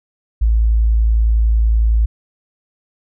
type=tone; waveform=sine; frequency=55.4 Hz; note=A1; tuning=13 cents sharp; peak=-10 dBFS; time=0.41-2.06 s; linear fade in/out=10 ms; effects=none